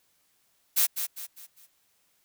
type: noise with echo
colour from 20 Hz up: blue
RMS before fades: -22 dBFS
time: 0.76-0.87 s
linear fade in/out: 20 ms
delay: 200 ms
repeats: 4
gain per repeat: -8 dB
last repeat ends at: 1.67 s
effects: white hiss -69 dBFS RMS until 2.24 s